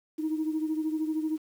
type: beating tone pair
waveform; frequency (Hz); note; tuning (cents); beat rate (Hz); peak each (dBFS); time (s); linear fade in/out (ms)
sine; 311.1 / 324.1; D#4 / E4; 0 / -29; 13; -27 / -33; 0.18-1.38; 20
effects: tanh soft clip ceiling -21 dBFS + 9-bit